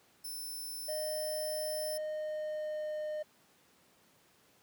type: tone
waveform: 5% pulse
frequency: 5320 Hz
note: E8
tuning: 15 cents sharp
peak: -34 dBFS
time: 0.24-1.98 s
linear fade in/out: 10 ms
type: tone with pitch glide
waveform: triangle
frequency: 616 to 610 Hz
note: D#5 to D#5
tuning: -17 to -34 cents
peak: -33 dBFS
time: 0.88-3.23 s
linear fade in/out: 10 ms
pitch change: -17 cents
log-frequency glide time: 1.94-3 s
effects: pink hiss -66 dBFS RMS until 4.62 s + high-pass 150 Hz 12 dB/octave